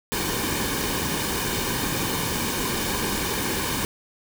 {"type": "noise with comb filter", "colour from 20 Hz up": "pink", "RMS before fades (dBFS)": -26, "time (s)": [0.12, 3.85], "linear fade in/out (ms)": 0, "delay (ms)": 1.5, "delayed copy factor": -0.6, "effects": []}